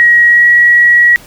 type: tone with pitch glide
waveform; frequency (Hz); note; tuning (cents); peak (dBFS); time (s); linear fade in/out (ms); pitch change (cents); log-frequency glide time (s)
sine; 1901 to 1917.5; A#6 to A#6; +33 to +48; -3; 0-1.16; 0; +15; 0.27-0.47
effects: pink hiss -37 dBFS RMS until 1.26 s